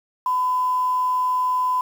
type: tone with quantisation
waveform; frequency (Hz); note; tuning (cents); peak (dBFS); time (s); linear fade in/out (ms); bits
sine; 1007; B5; +33; -18; 0.26-1.81; 2; 7
effects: none